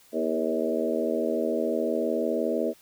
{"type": "harmonic tone with a mistuned harmonic", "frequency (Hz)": 79.7, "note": "D#2", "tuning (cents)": 42, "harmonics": [3, 4, 5, 6, 7, 8], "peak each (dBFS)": [-31, -31, -31, -31, -31, -31], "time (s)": [0.12, 2.74], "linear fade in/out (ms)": 50, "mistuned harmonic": 5, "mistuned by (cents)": 26, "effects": ["white hiss -57 dBFS RMS until 2.81 s"]}